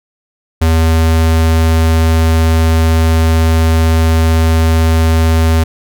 square tone, 81.1 Hz, E2, 28 cents flat, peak -8 dBFS, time 0.61-5.64 s, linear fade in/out 10 ms, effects none

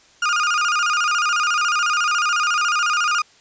35% pulse tone with vibrato, 1318.5 Hz, E6, in tune, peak -15 dBFS, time 0.22-3.22 s, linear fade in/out 5 ms, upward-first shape square, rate 14 Hz, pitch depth 120 cents each way, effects white hiss -52 dBFS RMS until 3.4 s + resampled to 16000 Hz

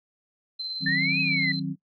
sine tone with tremolo, 4091 Hz, C8, 40 cents flat, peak -29 dBFS, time 0.59-1.6 s, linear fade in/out 10 ms, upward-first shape square, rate 18 Hz, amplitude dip 25%
sine chord, C diminished, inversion first, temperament equal with one note detuned, 155.56 / 185 / 266.2 Hz, Eb3 / Gb3 / C4, 0 / 0 / +30 cents, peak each -31 dBFS, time 0.8-1.76 s, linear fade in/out 50 ms
sine exponential two-way sweep, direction up then down, 1760 to 2568 to 1950 Hz, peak -23 dBFS, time 0.86-1.52 s, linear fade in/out 5 ms, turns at 1.2 s
effects noise-tail reverb RT60 0.1 s tail -20 dB re dry

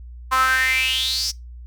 sawtooth tone with high-pass filter sweep, 260 Hz, C4, 11 cents flat, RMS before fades -20 dBFS, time 0.31-1.32 s, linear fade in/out 20 ms, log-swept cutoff 1100 to 5600 Hz, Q 8.1, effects noise-tail reverb RT60 0.2 s tail -21 dB re dry + added 60 Hz sine -35 dBFS peak until 1.66 s

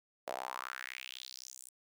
sawtooth tone with high-pass filter sweep, 63.9 Hz, C2, 40 cents flat, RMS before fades -45 dBFS, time 0.27-1.69 s, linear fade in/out 5 ms, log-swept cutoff 600 to 9000 Hz, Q 3.9, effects none

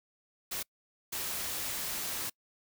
white noise bursts at uneven times, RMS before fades -36 dBFS, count 2, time 0.51-0.63 / 1.12-2.3 s, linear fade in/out 10 ms, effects noise-tail reverb RT60 0.1 s tail -26 dB re dry

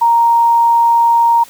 sine tone, 932.3 Hz, A#5, in tune, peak -7 dBFS, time 0.01-1.44 s, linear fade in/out 10 ms, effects white hiss -40 dBFS RMS until 1.49 s

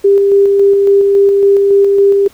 sine tone with tremolo, 398.1 Hz, G4, 27 cents sharp, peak -4 dBFS, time 0.04-2.28 s, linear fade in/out 10 ms, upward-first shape square, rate 3.6 Hz, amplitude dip 25%, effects pink hiss -44 dBFS RMS until 2.33 s

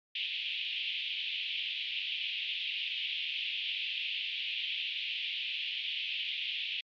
white band-pass noise, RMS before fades -36 dBFS, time 0.15-6.81 s, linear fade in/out 5 ms, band 2500 to 3400 Hz, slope 48 dB/octave, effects MP3 96 kbps

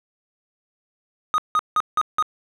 triangle tone bursts, 1244.5 Hz, D#6, in tune, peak -14 dBFS, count 5, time 1.34-2.225 s, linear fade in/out 0 ms, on 41 ms, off 170 ms, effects none

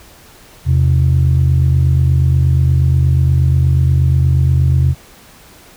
sine tone pair together, 82.82 / 131.2 Hz, E2 / C3, +9 / +5 cents, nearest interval minor sixth, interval 796 cents, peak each -10 dBFS, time 0.65-4.95 s, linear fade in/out 50 ms, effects tanh soft clip ceiling -4 dBFS + pink hiss -42 dBFS RMS until 5.76 s

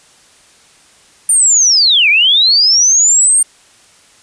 sine linear two-way sweep, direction down then up, 9190 to 2251 to 8830 Hz, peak -6 dBFS, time 1.29-3.43 s, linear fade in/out 5 ms, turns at 2.09 s, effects white hiss -46 dBFS RMS until 4.22 s + resampled to 22050 Hz

